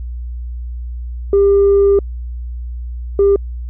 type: tone pair in turn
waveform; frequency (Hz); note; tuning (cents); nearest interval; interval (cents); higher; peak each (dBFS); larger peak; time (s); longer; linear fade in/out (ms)
sine; 398.7 / 398.7; G4 / G4; +29 / +29; unison; 0; neither; -6; neither; 1.33-1.99 / 3.19-3.36; first; 2
effects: tanh soft clip ceiling -5 dBFS + added 60 Hz sine -22 dBFS peak until 3.69 s